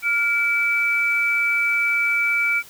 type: tone pair together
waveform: sine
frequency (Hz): 1403.7 / 2309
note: F6 / D7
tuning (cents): +8 / -30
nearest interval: major sixth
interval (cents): 862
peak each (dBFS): -24 / -18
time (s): 0.02-2.63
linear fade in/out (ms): 50
effects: white hiss -45 dBFS RMS until 2.69 s